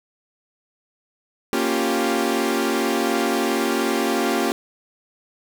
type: chord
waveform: sawtooth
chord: G half-diminished seventh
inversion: first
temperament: equal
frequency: 233.1 / 277.2 / 349.2 / 392 Hz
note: Bb3 / Db4 / F4 / G4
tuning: 0 / 0 / 0 / 0 cents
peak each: -21 dBFS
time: 1.53-4.52 s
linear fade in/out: 0 ms
effects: none